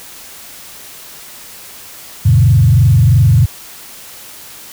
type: tone with frequency modulation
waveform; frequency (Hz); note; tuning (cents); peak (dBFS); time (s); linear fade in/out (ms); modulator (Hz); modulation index
sine; 115.1; A#2; -22; -5; 2.25-3.46; 10; 22.9; 1.3
effects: white hiss -34 dBFS RMS until 4.72 s